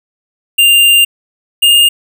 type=tone pair in turn; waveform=square; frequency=2794 / 2826 Hz; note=F7 / F7; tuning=0 / +20 cents; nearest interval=unison; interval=20 cents; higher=second; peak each=-5 dBFS; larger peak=neither; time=0.58-1.05 / 1.62-1.89 s; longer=first; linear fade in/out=10 ms; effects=none